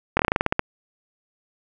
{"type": "slowing click train", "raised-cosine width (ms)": 0.5, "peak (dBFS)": -3, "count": 11, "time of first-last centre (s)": [0.17, 0.594], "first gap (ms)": 23, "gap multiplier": 1.13, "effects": []}